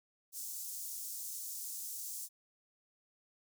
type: high-pass noise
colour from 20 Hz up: pink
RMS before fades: -43 dBFS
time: 0.32-2.29 s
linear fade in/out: 50 ms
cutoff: 6400 Hz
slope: 24 dB/octave
effects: none